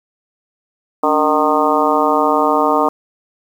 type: harmonic tone with a mistuned harmonic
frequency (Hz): 153.2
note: D#3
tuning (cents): -27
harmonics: 2 / 3 / 4 / 5 / 6 / 7 / 8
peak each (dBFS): -19 / -19 / -19 / -19 / -19 / -19 / -19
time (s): 1.03-2.89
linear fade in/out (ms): 5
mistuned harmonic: 2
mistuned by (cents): -100
effects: 7-bit